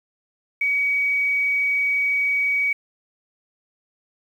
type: tone with quantisation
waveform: sine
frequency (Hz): 2263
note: C#7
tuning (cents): +35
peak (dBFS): -18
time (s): 0.61-2.73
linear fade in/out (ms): 5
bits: 8
effects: none